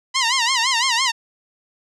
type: tone with vibrato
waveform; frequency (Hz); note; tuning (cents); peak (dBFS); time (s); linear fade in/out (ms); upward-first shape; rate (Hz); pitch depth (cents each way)
10% pulse; 988; B5; 0; -8; 0.14-1.12; 20; sine; 5.9; 150
effects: resampled to 24000 Hz